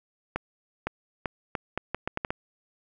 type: accelerating click train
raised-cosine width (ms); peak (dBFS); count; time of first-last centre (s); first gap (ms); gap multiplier
0.5; -13; 10; 0.36-2.305; 510; 0.76
effects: none